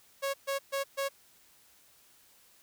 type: tone bursts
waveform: sawtooth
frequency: 551 Hz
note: C#5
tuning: 11 cents flat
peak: -26 dBFS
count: 4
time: 0.22-1.09 s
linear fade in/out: 20 ms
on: 120 ms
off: 130 ms
effects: white hiss -62 dBFS RMS until 2.62 s